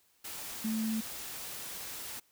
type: tone in noise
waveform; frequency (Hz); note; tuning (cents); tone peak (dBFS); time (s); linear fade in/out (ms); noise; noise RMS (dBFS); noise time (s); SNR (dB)
sine; 220.9; A3; +7; -30; 0.64-1.01; 10; white; -42; 0.24-2.2; +9
effects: white hiss -69 dBFS RMS until 2.31 s